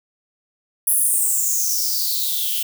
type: noise with high-pass filter sweep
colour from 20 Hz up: violet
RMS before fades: -20 dBFS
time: 0.87-2.63 s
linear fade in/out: 5 ms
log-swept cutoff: 11000 to 2900 Hz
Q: 7.4
effects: none